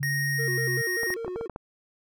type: tone with pitch glide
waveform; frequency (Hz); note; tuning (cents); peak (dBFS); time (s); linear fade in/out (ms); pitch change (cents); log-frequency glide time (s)
sine; 141.4 to 131.17; C#3 to C3; +35 to +5; -28; 0-0.82; 10; -130; 0.31-0.58
type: tone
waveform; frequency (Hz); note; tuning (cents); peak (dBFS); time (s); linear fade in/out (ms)
square; 1864.7; A#6; 0; -27; 0.03-1.14; 0
type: tone with vibrato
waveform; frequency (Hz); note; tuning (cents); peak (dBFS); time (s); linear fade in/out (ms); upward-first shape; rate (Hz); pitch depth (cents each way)
triangle; 408.6; G#4; -28; -29; 0.38-1.48; 20; square; 5.1; 200
type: clicks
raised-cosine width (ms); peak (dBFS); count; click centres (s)
1; -21; 8; 1.033 / 1.104 / 1.247 / 1.28 / 1.36 / 1.411 / 1.497 / 1.561
effects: none